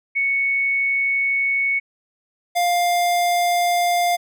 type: tone pair in turn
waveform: sine / square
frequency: 2217 / 701.7 Hz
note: C#7 / F5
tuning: 0 / +8 cents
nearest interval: octave + minor sixth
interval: 1992 cents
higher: first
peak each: -17 dBFS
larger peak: neither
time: 0.15-1.8 / 2.55-4.17 s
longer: first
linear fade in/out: 20 ms
effects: none